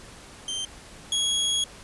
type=tone pair in turn; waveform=sawtooth; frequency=3136 / 3322 Hz; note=G7 / G#7; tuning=0 / 0 cents; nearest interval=minor second; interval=100 cents; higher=second; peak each=-25 / -19 dBFS; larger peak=second; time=0.48-0.65 / 1.12-1.64 s; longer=second; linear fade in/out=2 ms; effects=pink hiss -46 dBFS RMS until 1.83 s + resampled to 24000 Hz